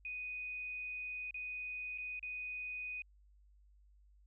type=tone with dropouts; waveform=sine; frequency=2489 Hz; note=D#7; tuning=in tune; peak=-40 dBFS; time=0.05-3.02 s; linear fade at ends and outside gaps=2 ms; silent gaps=1.309-1.343 / 1.977-1.983 / 2.194-2.228 s; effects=added 50 Hz sine -62 dBFS peak until 4.26 s